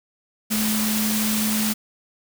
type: tone in noise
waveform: sine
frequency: 215.4 Hz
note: A3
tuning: 37 cents flat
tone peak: -22 dBFS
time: 0.5-1.74 s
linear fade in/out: 20 ms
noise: white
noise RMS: -25 dBFS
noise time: 0.5-1.74 s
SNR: 0 dB
effects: none